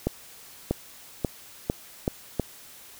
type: accelerating click train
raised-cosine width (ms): 2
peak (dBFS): -10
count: 6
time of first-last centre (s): 0.07-2.397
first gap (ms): 640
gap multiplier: 0.84
effects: white hiss -48 dBFS RMS until 2.99 s